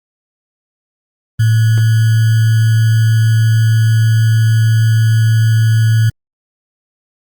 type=tone with sample-and-hold; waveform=sine; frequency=111.7 Hz; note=A2; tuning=27 cents sharp; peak=-7 dBFS; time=1.39-6.1 s; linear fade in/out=10 ms; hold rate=1575 Hz; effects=Opus 32 kbps